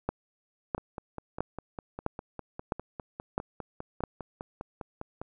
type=two click trains; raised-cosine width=1 ms; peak=-23 / -14 dBFS; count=23 / 7; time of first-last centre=0.78-5.215 / 0.09-4.037 s; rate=4.96 / 1.52 Hz; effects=none